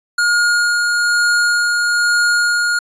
square tone with tremolo, 1428 Hz, F6, 38 cents sharp, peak -12 dBFS, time 0.18-2.79 s, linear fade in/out 5 ms, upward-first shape sine, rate 1.1 Hz, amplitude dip 25%, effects resampled to 22050 Hz

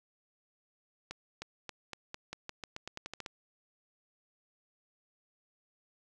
accelerating click train, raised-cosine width 0.2 ms, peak -23 dBFS, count 15, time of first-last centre 1.11-3.262 s, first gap 310 ms, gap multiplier 0.88, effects none

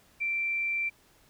sine tone, 2349 Hz, D7, in tune, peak -27 dBFS, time 0.2-0.9 s, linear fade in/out 20 ms, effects pink hiss -62 dBFS RMS until 1.29 s

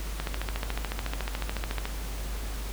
click train, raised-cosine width 0.3 ms, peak -15 dBFS, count 24, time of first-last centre 0.2-1.855 s, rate 13.9 Hz, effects added 50 Hz sine -32 dBFS peak until 2.72 s + pink hiss -41 dBFS RMS until 2.72 s

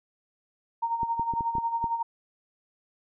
sine tone with tremolo, 925 Hz, A#5, 14 cents flat, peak -23 dBFS, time 0.82-2.03 s, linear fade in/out 10 ms, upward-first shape sine, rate 11 Hz, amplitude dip 65%
clicks, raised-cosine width 3 ms, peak -23 dBFS, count 7, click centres 1.032 / 1.196 / 1.337 / 1.408 / 1.553 / 1.583 / 1.842 s
effects none

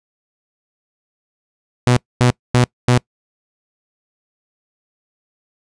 sawtooth tone bursts, 123.47 Hz, B2, in tune, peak -6 dBFS, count 4, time 1.87-2.978 s, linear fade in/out 0 ms, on 97 ms, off 240 ms, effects noise-tail reverb RT60 0.1 s tail -25 dB re dry + resampled to 22050 Hz

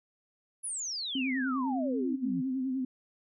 sine exponential sweep, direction down, 10750 to 152.6 Hz, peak -33 dBFS, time 0.63-2.42 s, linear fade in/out 20 ms
sine tone with vibrato, 261.3 Hz, C4, 2 cents flat, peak -29 dBFS, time 1.15-2.85 s, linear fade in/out 5 ms, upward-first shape sine, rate 10 Hz, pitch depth 53 cents each way
effects none

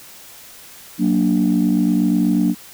sine chord, Gb augmented, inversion none, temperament equal, 185 / 233.1 / 293.7 Hz, Gb3 / Bb3 / D4, 0 / 0 / 0 cents, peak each -17 dBFS, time 0.98-2.55 s, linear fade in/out 50 ms, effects tanh soft clip ceiling -7 dBFS + white hiss -41 dBFS RMS until 2.73 s

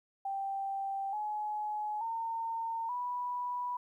sine tone with pitch steps, 784 / 845.1 / 911 / 982.1 Hz, G5 / G#5 / A#5 / B5, 0 / +30 / -40 / -10 cents, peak -33 dBFS, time 0.25-3.77 s, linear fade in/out 5 ms, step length 880 ms, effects 12-bit

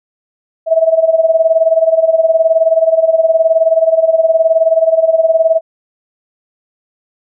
sine tone with tremolo, 650 Hz, E5, 24 cents flat, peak -4 dBFS, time 0.66-5.61 s, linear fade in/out 50 ms, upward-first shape sine, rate 19 Hz, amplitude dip 80%, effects none

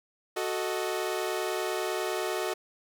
sawtooth chord, D# diminished, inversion first, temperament equal, 370 / 440 / 622.3 Hz, F#4 / A4 / D#5, 0 / 0 / 0 cents, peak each -28 / -30 / -31 dBFS, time 0.36-2.54 s, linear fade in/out 10 ms, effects none

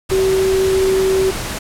sine tone in noise, 381.4 Hz, G4, 47 cents flat, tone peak -12 dBFS, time 0.11-1.31 s, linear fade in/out 10 ms, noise pink, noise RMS -24 dBFS, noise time 0.09-1.59 s, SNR +9 dB, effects low-pass 12000 Hz 12 dB/octave

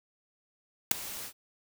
white noise with ADSR envelope, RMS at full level -17 dBFS, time 0.91-1.33 s, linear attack 4 ms, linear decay 5 ms, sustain -23 dB, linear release 81 ms, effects none

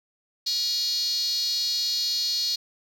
5% pulse tone with high-pass filter, 478.1 Hz, A#4, 44 cents sharp, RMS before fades -26 dBFS, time 0.46-2.56 s, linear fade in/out 10 ms, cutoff 4400 Hz, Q 8.9, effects none

